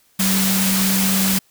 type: tone in noise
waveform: sine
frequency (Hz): 191.9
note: G3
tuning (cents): -37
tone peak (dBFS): -18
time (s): 0.19-1.39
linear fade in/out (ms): 10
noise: white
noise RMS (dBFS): -20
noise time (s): 0.19-1.39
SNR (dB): -1
effects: white hiss -58 dBFS RMS until 1.5 s